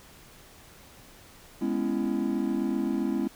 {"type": "chord", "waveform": "triangle", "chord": "C# minor seventh", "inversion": "second", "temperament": "just", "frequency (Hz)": [207.9, 249.5, 277.2, 332.6], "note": ["G#3", "B3", "C#4", "E4"], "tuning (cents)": [2, 18, 0, 16], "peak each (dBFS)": -29, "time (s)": [1.61, 3.28], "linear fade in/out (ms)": 10, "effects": ["pink hiss -52 dBFS RMS until 3.35 s"]}